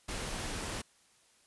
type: noise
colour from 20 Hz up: pink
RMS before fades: -38 dBFS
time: 0.08-0.82 s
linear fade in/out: 10 ms
effects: white hiss -66 dBFS RMS until 1.46 s + resampled to 24000 Hz